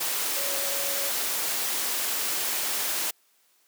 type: tone in noise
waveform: sine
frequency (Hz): 558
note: C#5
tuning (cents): +11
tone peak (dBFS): -36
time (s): 0.36-1.1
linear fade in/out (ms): 10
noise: white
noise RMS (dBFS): -28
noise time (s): 0-3.11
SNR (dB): -11
effects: white hiss -65 dBFS RMS until 3.67 s + high-pass 300 Hz 12 dB/octave